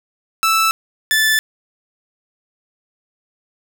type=tone pair in turn; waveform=sawtooth; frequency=1318.5 / 1750.9 Hz; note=E6 / A6; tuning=0 / -9 cents; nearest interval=perfect fourth; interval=491 cents; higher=second; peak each=-9 dBFS; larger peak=neither; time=0.43-0.71 / 1.11-1.39 s; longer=neither; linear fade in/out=0 ms; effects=none